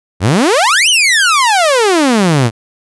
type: exponential two-way sweep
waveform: sawtooth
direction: up then down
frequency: 81 to 3136 to 107.4 Hz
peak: -4 dBFS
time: 0.2-2.51 s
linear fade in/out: 50 ms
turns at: 0.89 s
effects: resampled to 24000 Hz